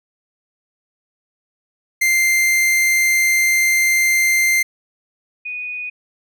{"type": "tone pair in turn", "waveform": ["45% pulse", "sine"], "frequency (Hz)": [2093, 2477], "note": ["C7", "D#7"], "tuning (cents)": [0, -8], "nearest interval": "minor third", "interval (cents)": 292, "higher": "second", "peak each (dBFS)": [-13, -24], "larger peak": "first", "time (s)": [[2.01, 4.63], [5.45, 5.9]], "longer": "first", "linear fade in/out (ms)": 10, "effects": []}